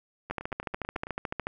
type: two click trains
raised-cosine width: 0.5 ms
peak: -24 / -16 dBFS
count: 8 / 17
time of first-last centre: 0.3-1.069 / 0.31-1.469 s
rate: 9.1 / 13.8 Hz
effects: none